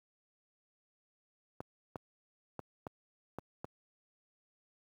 clicks, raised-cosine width 1 ms, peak -26 dBFS, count 6, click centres 1.605 / 1.958 / 2.593 / 2.868 / 3.386 / 3.645 s, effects high-pass 80 Hz 12 dB/octave + 10-bit

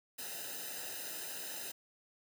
white noise with comb filter, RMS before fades -43 dBFS, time 0.18-1.72 s, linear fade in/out 10 ms, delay 0.89 ms, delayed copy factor -0.9, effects none

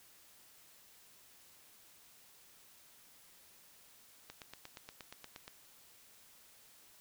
click train, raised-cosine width 0.2 ms, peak -30 dBFS, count 11, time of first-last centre 4.3-5.479 s, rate 8.48 Hz, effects white hiss -62 dBFS RMS until 7 s

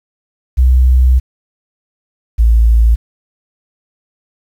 sine tone pair in turn, 63.5 / 56.56 Hz, B1 / A1, +49 / +48 cents, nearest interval major second, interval 201 cents, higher first, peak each -5 dBFS, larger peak neither, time 0.57-1.2 / 2.38-2.96 s, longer first, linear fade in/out 20 ms, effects 7-bit

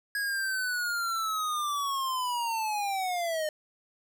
square linear sweep, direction down, 1661.2 to 605 Hz, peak -29 dBFS, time 0.15-3.49 s, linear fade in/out 2 ms, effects none

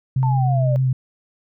sine tone with vibrato, 130 Hz, C3, 11 cents flat, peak -15 dBFS, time 0.16-0.93 s, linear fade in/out 5 ms, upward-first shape sine, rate 6.5 Hz, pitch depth 21 cents each way
sine exponential sweep, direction down, 909 to 577 Hz, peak -23 dBFS, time 0.23-0.76 s, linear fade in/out 0 ms
effects none

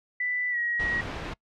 sine tone with pitch glide, 1984 to 1899.9 Hz, B6 to A#6, +7 to +32 cents, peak -25 dBFS, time 0.2-1.01 s, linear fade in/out 5 ms, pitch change -75 cents, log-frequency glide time 0.5-0.58 s
pink noise, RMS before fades -34 dBFS, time 0.79-1.34 s, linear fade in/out 10 ms
effects noise-tail reverb RT60 0.1 s tail -25 dB re dry + low-pass 3000 Hz 12 dB/octave

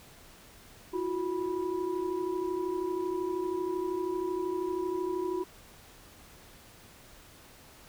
sine tone cluster, 334.5 / 367.3 / 982 Hz, E4 / F#4 / B5, +25 / -13 / -10 cents, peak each -35 / -31 / -39 dBFS, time 0.93-5.44 s, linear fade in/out 10 ms, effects pink hiss -54 dBFS RMS until 7.88 s

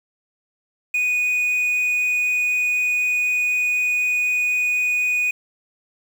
triangle tone with quantisation, 2476 Hz, D#7, 9 cents flat, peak -16 dBFS, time 0.94-5.31 s, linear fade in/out 5 ms, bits 7, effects none

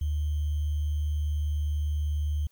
sine tone with sample-and-hold, 74.9 Hz, D2, 35 cents sharp, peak -25 dBFS, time 0.01-2.47 s, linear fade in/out 5 ms, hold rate 3150 Hz, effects white hiss -69 dBFS RMS until 2.51 s

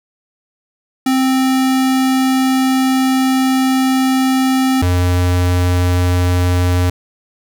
square tone pair in turn, 262 / 89.37 Hz, C4 / F2, +2 / +40 cents, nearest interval octave + perfect fifth, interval 1862 cents, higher first, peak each -12 dBFS, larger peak neither, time 1.06-4.82 / 4.82-6.9 s, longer first, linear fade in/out 5 ms, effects none

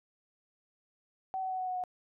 sine tone with pitch steps, 760 / 753.9 / 747.8 / 741.8 / 735.8 / 729.9 Hz, F#5 / F#5 / F#5 / F#5 / F#5 / F#5, +46 / +32 / +18 / +4 / -10 / -24 cents, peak -32 dBFS, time 1.34-1.838 s, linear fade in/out 0 ms, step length 83 ms, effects none

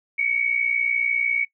sine tone pair together, 2217 / 2277 Hz, C#7 / C#7, 0 / +46 cents, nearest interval unison, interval 46 cents, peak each -22 / -23 dBFS, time 0.18-1.45 s, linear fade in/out 10 ms, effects noise-tail reverb RT60 0.1 s tail -20 dB re dry

